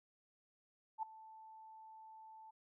sine tone with ADSR envelope, 880 Hz, A5, in tune, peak -35 dBFS, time 0.98-2.51 s, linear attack 47 ms, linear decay 6 ms, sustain -19 dB, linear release 11 ms, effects none

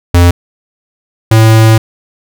square tone pair in turn, 87.3 / 111.2 Hz, F2 / A2, 0 / +19 cents, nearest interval major third, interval 419 cents, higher second, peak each -3 dBFS, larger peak neither, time 0.14-0.31 / 1.31-1.78 s, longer second, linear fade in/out 5 ms, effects none

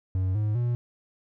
triangle tone with pitch steps, 93.5 / 106.17 / 120.56 Hz, F#2 / G#2 / B2, +19 / +39 / -41 cents, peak -21 dBFS, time 0.15-0.75 s, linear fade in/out 0 ms, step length 200 ms, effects none

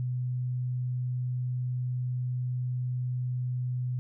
sine tone, 125.2 Hz, B2, 24 cents sharp, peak -28 dBFS, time 0-3.99 s, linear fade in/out 0 ms, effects none

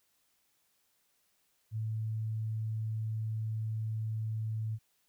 sine tone, 110 Hz, A2, in tune, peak -32 dBFS, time 1.71-4.79 s, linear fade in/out 50 ms, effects white hiss -74 dBFS RMS until 5.08 s

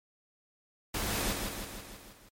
pink noise with echo, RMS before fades -33 dBFS, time 0.94-1.33 s, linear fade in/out 5 ms, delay 160 ms, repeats 6, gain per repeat -4 dB, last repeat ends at 2.29 s, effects MP3 64 kbps

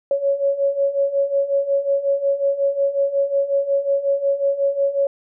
sine beating tone pair, 553 / 558.5 Hz, C#5 / C#5, -4 / +13 cents, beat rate 5.5 Hz, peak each -22 / -18 dBFS, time 0.11-5.07 s, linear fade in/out 2 ms, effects none

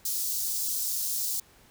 white high-pass noise, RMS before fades -30 dBFS, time 0.05-1.4 s, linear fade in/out 5 ms, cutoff 4700 Hz, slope 24 dB/octave, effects pink hiss -58 dBFS RMS until 1.7 s

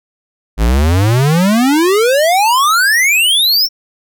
square exponential sweep, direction up, 51 to 5588 Hz, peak -9 dBFS, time 0.57-3.69 s, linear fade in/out 50 ms, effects none

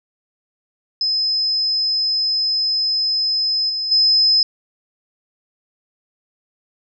sine tone with level steps, 5100 Hz, D#8, 42 cents sharp, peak -16 / -20 / -11 dBFS, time 1.01-4.43 s, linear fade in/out 2 ms, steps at 3.69 / 3.91 s, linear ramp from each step 10 ms, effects none

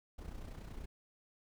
brown noise with amplitude modulation, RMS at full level -44 dBFS, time 0.18-0.86 s, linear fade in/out 10 ms, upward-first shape sine, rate 30.4 Hz, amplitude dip 60%, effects none

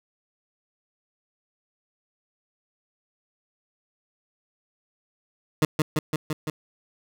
20% pulse tone with echo, 154.1 Hz, D#3, 16 cents flat, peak -12 dBFS, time 5.62-5.65 s, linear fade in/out 2 ms, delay 170 ms, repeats 5, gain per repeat -2 dB, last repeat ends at 6.5 s, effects none

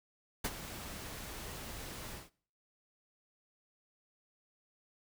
pink noise with ADSR envelope, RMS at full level -33 dBFS, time 0.44-2.3 s, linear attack 9 ms, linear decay 42 ms, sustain -12 dB, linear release 180 ms, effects noise-tail reverb RT60 0.5 s tail -22 dB re dry

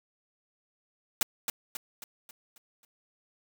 white noise with echo, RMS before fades -25 dBFS, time 1.21-1.23 s, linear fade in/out 2 ms, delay 270 ms, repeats 6, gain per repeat -6 dB, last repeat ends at 2.85 s, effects none

